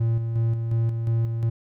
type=tone with tremolo; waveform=triangle; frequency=114.7 Hz; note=A#2; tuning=28 cents flat; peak=-17 dBFS; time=0-1.5 s; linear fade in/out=10 ms; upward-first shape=square; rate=2.8 Hz; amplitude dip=45%; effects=none